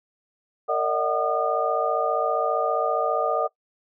sine tone cluster, 458.6 / 582 / 637 / 744 / 1217 Hz, A#4 / D5 / D#5 / F#5 / D#6, -28 / -16 / +41 / +9 / -39 cents, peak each -27 dBFS, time 0.68-3.48 s, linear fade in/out 20 ms, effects noise-tail reverb RT60 0.1 s tail -20 dB re dry

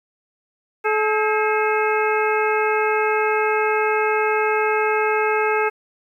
harmonic tone with a mistuned harmonic, 430 Hz, A4, 40 cents flat, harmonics 1 / 2 / 3 / 4 / 5 / 6, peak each -20 / -23 / -25 / -26 / -27 / -28 dBFS, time 0.84-5.7 s, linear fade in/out 20 ms, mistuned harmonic 4, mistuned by -110 cents, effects 9-bit

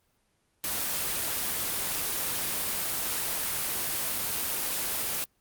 white noise, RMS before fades -30 dBFS, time 0.64-5.24 s, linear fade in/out 0 ms, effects pink hiss -71 dBFS RMS until 5.4 s + Opus 24 kbps

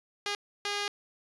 5% pulse tone bursts at uneven times, 408.5 Hz, G#4, 29 cents flat, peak -19 dBFS, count 2, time 0.26-0.35 / 0.65-0.88 s, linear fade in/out 2 ms, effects resampled to 22050 Hz

